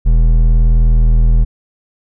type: tone with hard clipping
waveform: sine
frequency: 40.4 Hz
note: E1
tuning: 34 cents flat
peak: -8 dBFS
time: 0.05-1.45 s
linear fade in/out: 20 ms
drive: 8 dB
effects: none